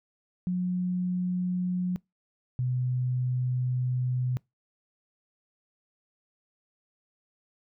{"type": "tone pair in turn", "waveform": "sine", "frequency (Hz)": [180.8, 126.01], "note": ["F#3", "B2"], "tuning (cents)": [-40, 35], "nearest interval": "tritone", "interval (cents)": 625, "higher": "first", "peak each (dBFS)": -25, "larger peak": "neither", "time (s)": [[0.47, 1.96], [2.59, 4.37]], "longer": "second", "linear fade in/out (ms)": 0, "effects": ["noise-tail reverb RT60 0.2 s tail -25 dB re dry"]}